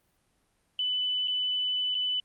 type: tone with dropouts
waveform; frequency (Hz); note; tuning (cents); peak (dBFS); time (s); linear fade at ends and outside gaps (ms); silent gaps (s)
sine; 2996; F#7; +21; -26; 0.79-2.2; 2; 1.275-1.28 / 1.946-1.95
effects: pink hiss -71 dBFS RMS until 2.24 s + Opus 32 kbps